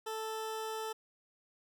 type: tone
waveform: 20% pulse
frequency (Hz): 440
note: A4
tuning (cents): 0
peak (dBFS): -32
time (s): 0.06-0.93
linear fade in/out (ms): 10
effects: none